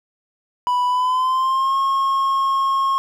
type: tone with pitch glide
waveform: triangle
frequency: 987.8 to 1083.4 Hz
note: B5 to C#6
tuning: 0 to -40 cents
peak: -14 dBFS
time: 0.67-2.98 s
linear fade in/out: 0 ms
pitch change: +160 cents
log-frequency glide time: 0.86-1.77 s
effects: none